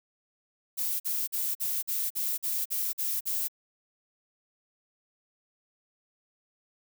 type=noise bursts; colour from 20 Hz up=violet; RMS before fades=-30 dBFS; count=10; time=0.77-3.484 s; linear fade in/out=20 ms; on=230 ms; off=46 ms; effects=none